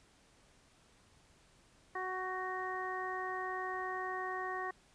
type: harmonic tone with a mistuned harmonic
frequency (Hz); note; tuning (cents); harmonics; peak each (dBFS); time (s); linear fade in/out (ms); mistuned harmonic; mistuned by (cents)
371.5; F#4; +7; 1 / 2 / 3 / 4 / 5; -43 / -42 / -41 / -51 / -42; 1.95-4.71; 5; 4; +27
effects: pink hiss -66 dBFS RMS until 4.94 s + resampled to 22050 Hz